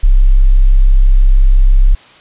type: tone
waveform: sine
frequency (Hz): 33.01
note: C1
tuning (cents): +16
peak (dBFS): -3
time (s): 0.03-1.95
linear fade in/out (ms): 10
effects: white hiss -40 dBFS RMS until 2.2 s + resampled to 8000 Hz